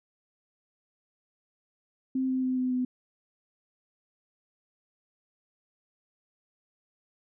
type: tone with pitch steps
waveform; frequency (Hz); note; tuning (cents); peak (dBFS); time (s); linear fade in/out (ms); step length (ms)
sine; 261.6 / 259.2 / 256.8 / 254.4 / 252.1; C4 / C4 / C4 / C4 / B3; 0 / -16 / -32 / -48 / +36; -25; 2.15-2.85; 5; 140
effects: none